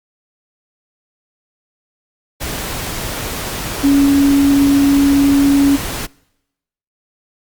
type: tone in noise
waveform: sine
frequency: 280 Hz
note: C#4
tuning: 18 cents sharp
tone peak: -8 dBFS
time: 3.83-5.77 s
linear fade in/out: 20 ms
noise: pink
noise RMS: -23 dBFS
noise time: 2.4-6.07 s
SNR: +12 dB
effects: noise-tail reverb RT60 0.9 s tail -25 dB re dry + Opus 48 kbps